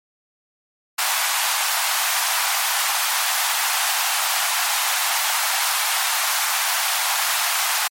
pink high-pass noise, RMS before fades -21 dBFS, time 0.98-7.88 s, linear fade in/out 10 ms, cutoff 730 Hz, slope 48 dB/octave, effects MP3 64 kbps

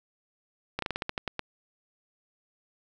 slowing click train, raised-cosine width 0.3 ms, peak -14 dBFS, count 10, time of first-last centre 0.79-1.393 s, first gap 33 ms, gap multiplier 1.17, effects none

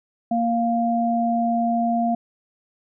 sine tone pair together, 233.1 / 698.5 Hz, A#3 / F5, 0 / 0 cents, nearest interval octave + perfect fifth, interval 1900 cents, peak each -21 dBFS, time 0.31-2.15 s, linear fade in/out 5 ms, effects none

